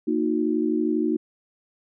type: chord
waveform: sine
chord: D# minor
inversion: second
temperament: equal with one note detuned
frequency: 233.1 / 311.1 / 363.4 Hz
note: A#3 / D#4 / F#4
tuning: 0 / 0 / -31 cents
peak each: -26 / -23 / -26 dBFS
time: 0.07-1.17 s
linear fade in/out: 10 ms
effects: none